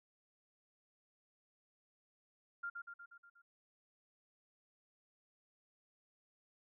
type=tone with echo; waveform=sine; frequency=1396.9 Hz; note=F6; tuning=in tune; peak=-39 dBFS; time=2.63-2.7 s; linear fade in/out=10 ms; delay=120 ms; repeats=6; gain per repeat=-4 dB; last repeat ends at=3.42 s; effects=none